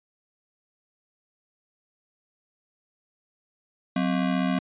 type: ring-modulated tone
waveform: square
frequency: 222.2 Hz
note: A3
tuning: 17 cents sharp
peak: -20 dBFS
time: 3.96-4.59 s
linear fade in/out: 2 ms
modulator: 37.5 Hz
effects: resampled to 8000 Hz